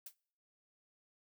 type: noise with exponential decay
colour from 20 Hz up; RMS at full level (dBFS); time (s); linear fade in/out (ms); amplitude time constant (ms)
blue; -42; 0.06-0.15; 5; 18
effects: noise-tail reverb RT60 0.6 s tail -25 dB re dry